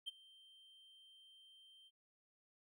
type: tone with ADSR envelope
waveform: triangle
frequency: 3136 Hz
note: G7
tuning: in tune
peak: -38 dBFS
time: 0.06-1.91 s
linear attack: 22 ms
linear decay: 20 ms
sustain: -22 dB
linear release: 42 ms
effects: none